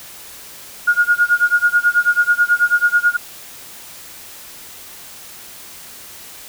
sine tone with tremolo, 1431 Hz, F6, 42 cents sharp, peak -8 dBFS, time 0.87-3.17 s, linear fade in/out 10 ms, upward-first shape sine, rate 9.2 Hz, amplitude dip 95%, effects white hiss -37 dBFS RMS until 6.48 s

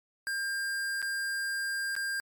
square tone with dropouts, 1600 Hz, G6, 35 cents sharp, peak -31 dBFS, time 0.27-2.2 s, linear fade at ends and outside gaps 0 ms, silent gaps 1.018-1.026 / 1.953-1.964 s, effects MP3 96 kbps

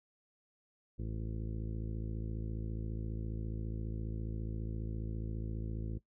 harmonic tone with a mistuned harmonic, 54.7 Hz, A1, 9 cents flat, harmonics 1 / 2 / 3 / 4 / 5 / 6 / 7 / 8 / 9, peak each -39 / -41 / -48 / -47 / -57 / -49 / -55 / -58 / -61 dBFS, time 0.98-5.99 s, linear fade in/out 20 ms, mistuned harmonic 9, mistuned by +62 cents, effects noise-tail reverb RT60 0.1 s tail -18 dB re dry

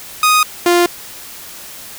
sawtooth tone pair in turn, 1244.5 / 349.2 Hz, D#6 / F4, 0 / 0 cents, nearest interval octave + minor seventh, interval 2200 cents, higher first, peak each -5 dBFS, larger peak neither, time 0.23-0.43 / 0.66-0.86 s, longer neither, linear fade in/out 2 ms, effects white hiss -33 dBFS RMS until 1.98 s

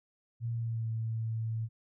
sine tone with pitch glide, 116.54 to 112.38 Hz, A#2 to A2, 0 to +37 cents, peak -31 dBFS, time 0.4-1.69 s, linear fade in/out 50 ms, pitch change -63 cents, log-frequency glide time 0.52-0.89 s, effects none

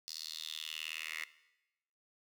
10% pulse tone with high-pass filter sweep, 78.8 Hz, D#2, 23 cents sharp, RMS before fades -43 dBFS, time 0.08-1.24 s, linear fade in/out 0 ms, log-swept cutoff 4800 to 2100 Hz, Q 5.1, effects noise-tail reverb RT60 0.9 s tail -17 dB re dry

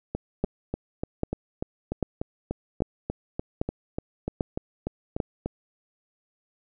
two click trains, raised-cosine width 2 ms, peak -11 / -15 dBFS, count 7 / 19, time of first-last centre 0.44-5.202 / 0.15-5.46 s, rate 1.26 / 3.39 Hz, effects none

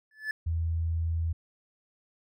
triangle tone with exponential growth, 1735 Hz, A6, 25 cents flat, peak -24 dBFS, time 0.11-0.31 s, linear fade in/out 2 ms, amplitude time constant 43 ms
sine tone, 82.41 Hz, E2, in tune, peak -26 dBFS, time 0.46-1.33 s, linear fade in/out 10 ms
effects none

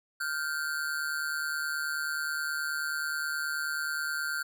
square ring-modulated tone, 1480 Hz, F#6, in tune, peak -28 dBFS, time 0.2-4.43 s, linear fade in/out 10 ms, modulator 74.7 Hz, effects none

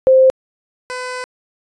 sine / 15% pulse tone pair in turn, 523.3 / 503.8 Hz, C5 / B4, 0 / +34 cents, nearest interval minor second, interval 66 cents, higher first, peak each -6 / -17 dBFS, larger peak first, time 0.07-0.3 / 0.9-1.24 s, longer second, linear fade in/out 0 ms, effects resampled to 22050 Hz

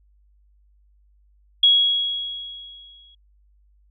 sine tone with exponential decay, 3322 Hz, G#7, in tune, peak -10 dBFS, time 1.63-3.15 s, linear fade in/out 5 ms, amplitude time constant 330 ms, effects added 50 Hz sine -55 dBFS peak until 3.9 s

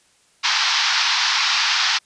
white band-pass noise, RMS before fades -19 dBFS, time 0.43-1.99 s, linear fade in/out 20 ms, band 850 to 5500 Hz, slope 48 dB/octave, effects white hiss -58 dBFS RMS until 2.05 s + resampled to 22050 Hz

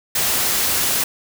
white noise, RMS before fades -19 dBFS, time 0.15-1.04 s, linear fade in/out 5 ms, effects none

